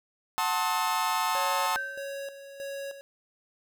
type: chord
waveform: 40% pulse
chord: F# diminished seventh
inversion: none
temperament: just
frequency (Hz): 740 / 888 / 1065.6 / 1278.7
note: F#5 / A5 / C6 / Eb6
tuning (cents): 0 / +16 / +31 / +47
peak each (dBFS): -33 / -28 / -31 / -31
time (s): 0.38-1.76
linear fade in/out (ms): 0
type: tone with tremolo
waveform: square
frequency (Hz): 554.4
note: C#5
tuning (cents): 0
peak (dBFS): -35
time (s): 1.35-3.01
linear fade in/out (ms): 0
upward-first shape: square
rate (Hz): 1.6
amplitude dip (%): 65
type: tone with exponential decay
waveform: sine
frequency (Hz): 1555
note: G6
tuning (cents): -14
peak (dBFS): -27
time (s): 1.76-2.41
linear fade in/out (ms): 0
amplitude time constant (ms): 140
effects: none